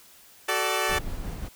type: chord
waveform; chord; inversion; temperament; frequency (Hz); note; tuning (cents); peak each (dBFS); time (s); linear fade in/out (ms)
10% pulse; D major; first; equal with one note detuned; 375.6 / 440 / 587.3; F#4 / A4 / D5; +26 / 0 / 0; -20; 0.48-0.99; 10
type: noise with tremolo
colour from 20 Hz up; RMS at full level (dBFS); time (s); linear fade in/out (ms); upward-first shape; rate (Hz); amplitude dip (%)
brown; -32; 0.88-1.49; 20; square; 5.5; 25
effects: white hiss -53 dBFS RMS until 1.55 s